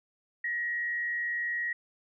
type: tone with frequency modulation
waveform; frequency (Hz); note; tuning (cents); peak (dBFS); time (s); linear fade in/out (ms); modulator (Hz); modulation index
sine; 1900; A#6; +33; -29; 0.44-1.73; 5; 119; 0.35
effects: none